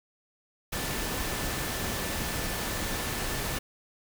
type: tone in noise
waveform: sine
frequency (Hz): 1760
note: A6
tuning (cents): 0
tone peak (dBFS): -43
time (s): 0.72-3.59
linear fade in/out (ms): 10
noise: pink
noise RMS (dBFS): -32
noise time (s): 0.72-3.59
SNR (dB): -14
effects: none